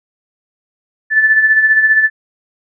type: tone with tremolo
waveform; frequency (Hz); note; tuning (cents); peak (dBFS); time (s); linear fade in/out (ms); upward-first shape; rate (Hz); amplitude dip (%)
sine; 1751; A6; -9; -5; 1.1-2.1; 50; sine; 15; 55
effects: none